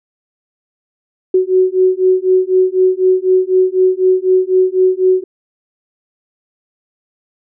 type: beating tone pair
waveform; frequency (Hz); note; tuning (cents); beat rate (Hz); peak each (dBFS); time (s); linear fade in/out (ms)
sine; 370 / 374; F#4 / F#4; 0 / +19; 4; -12; 1.34-5.24; 5
effects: none